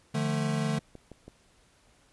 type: chord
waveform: square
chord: D minor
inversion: none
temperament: equal with one note detuned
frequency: 149.66 / 174.61 / 220 Hz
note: D3 / F3 / A3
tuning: +33 / 0 / 0 cents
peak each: -30 / -36 / -32 dBFS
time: 0.14-0.79 s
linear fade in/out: 10 ms
type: click train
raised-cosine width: 2 ms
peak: -31 dBFS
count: 4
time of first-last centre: 0.79-1.28 s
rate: 6.12 Hz
effects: pink hiss -63 dBFS RMS until 2.12 s + resampled to 24000 Hz